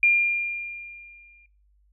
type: tone with exponential decay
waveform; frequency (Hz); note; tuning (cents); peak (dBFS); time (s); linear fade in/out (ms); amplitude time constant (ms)
sine; 2400; D7; +37; -14; 0.03-1.46; 2; 310
effects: noise-tail reverb RT60 0.4 s tail -19 dB re dry + added 50 Hz sine -59 dBFS peak until 1.92 s